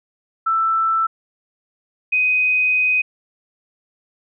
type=tone pair in turn; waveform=sine; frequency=1327 / 2505 Hz; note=E6 / D#7; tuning=+11 / +11 cents; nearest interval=major seventh; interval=1100 cents; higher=second; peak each=-15 / -14 dBFS; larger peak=second; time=0.46-1.07 / 2.12-3.02 s; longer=second; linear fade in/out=10 ms; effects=none